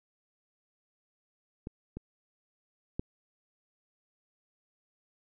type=clicks; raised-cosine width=3 ms; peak=-25 / -26 / -19 dBFS; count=3; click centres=1.671 / 1.97 / 2.995 s; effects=none